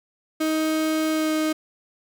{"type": "tone with pitch glide", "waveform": "35% pulse", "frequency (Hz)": [314.2, 311.7], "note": ["D#4", "D#4"], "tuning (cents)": [17, 3], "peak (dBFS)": -19, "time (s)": [0.4, 1.53], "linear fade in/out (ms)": 10, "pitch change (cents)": -14, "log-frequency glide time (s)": [1.11, 1.32], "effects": []}